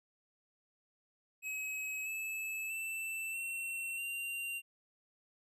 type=tone with pitch steps; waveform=square; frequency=2555 / 2607 / 2660 / 2715 / 2770 Hz; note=D#7 / E7 / E7 / F7 / F7; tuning=+45 / -20 / +15 / -50 / -15 cents; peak=-38 dBFS; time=1.42-4.62 s; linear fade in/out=50 ms; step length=640 ms; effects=none